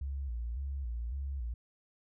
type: tone with vibrato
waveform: sine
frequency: 63.3 Hz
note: B1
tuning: 43 cents sharp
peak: -34 dBFS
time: 0.01-1.54 s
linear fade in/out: 5 ms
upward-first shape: square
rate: 1.8 Hz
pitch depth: 140 cents each way
effects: none